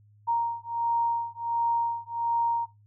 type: beating tone pair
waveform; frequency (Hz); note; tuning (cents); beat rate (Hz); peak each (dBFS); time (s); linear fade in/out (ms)
sine; 932.3 / 933.7; A#5 / A#5; 0 / +3; 1.4; -28; 0.27-2.66; 20
effects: noise-tail reverb RT60 0.2 s tail -17 dB re dry + added 104 Hz sine -55 dBFS peak until 2.86 s